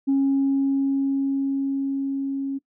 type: tone with level ramp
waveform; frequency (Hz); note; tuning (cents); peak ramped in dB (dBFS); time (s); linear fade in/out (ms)
sine; 273.7; C#4; -22; -15 to -24; 0.07-2.59; 20
effects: noise-tail reverb RT60 0.1 s tail -20 dB re dry + tanh soft clip ceiling -14 dBFS